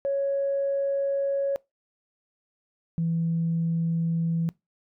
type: tone pair in turn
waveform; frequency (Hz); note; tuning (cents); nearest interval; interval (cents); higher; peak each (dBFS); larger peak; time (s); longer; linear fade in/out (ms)
sine; 554.4 / 165.78; C#5 / E3; 0 / +10; octave + major sixth; 2090; first; -22; neither; 0.05-1.56 / 2.98-4.49; neither; 0
effects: noise-tail reverb RT60 0.2 s tail -23 dB re dry + tanh soft clip ceiling -18 dBFS